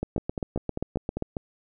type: two click trains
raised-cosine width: 2 ms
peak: -14 / -16 dBFS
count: 10 / 7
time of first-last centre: 0.03-1.224 / 0.18-1.368 s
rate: 7.54 / 5.05 Hz
effects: none